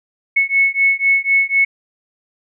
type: beating tone pair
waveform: sine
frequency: 2199 / 2203 Hz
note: C#7 / C#7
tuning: -14 / -11 cents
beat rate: 4 Hz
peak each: -15 dBFS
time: 0.36-1.65 s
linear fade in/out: 10 ms
effects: none